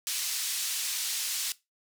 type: band-pass noise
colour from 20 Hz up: pink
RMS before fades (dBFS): -32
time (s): 0.07-1.52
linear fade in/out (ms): 0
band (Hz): 3800 to 13000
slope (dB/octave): 12
effects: noise-tail reverb RT60 0.2 s tail -18 dB re dry